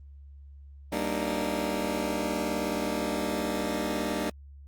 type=chord; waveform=20% pulse; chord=Eb major seventh; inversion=first; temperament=just; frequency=194.45 / 233.3 / 291.7 / 311.1 Hz; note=G3 / Bb3 / D4 / Eb4; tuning=-14 / +2 / -12 / 0 cents; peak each=-29 dBFS; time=0.92-4.3 s; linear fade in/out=5 ms; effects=added 70 Hz sine -45 dBFS peak until 4.67 s + Opus 24 kbps